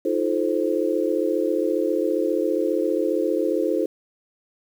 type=chord; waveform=sine; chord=F dominant seventh; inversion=third; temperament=just; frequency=314.3 / 349.2 / 436.5 / 523.8 Hz; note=Eb4 / F4 / A4 / C5; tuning=+18 / 0 / -14 / +2 cents; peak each=-25 dBFS; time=0.05-3.86 s; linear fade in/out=5 ms; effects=8-bit